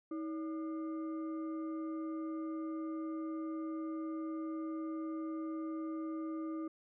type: tone with frequency modulation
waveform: sine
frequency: 319.3 Hz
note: D#4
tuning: 45 cents sharp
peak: -37 dBFS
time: 0.11-6.68 s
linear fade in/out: 5 ms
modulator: 888 Hz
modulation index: 0.43
effects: none